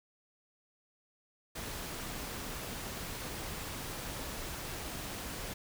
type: noise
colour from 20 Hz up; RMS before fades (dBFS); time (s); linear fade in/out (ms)
pink; -41; 1.55-5.54; 10
effects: none